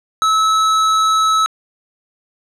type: tone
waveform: square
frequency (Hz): 1299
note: E6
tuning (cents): -26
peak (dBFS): -12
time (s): 0.22-1.46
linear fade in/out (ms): 0
effects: low-pass 7000 Hz 12 dB/octave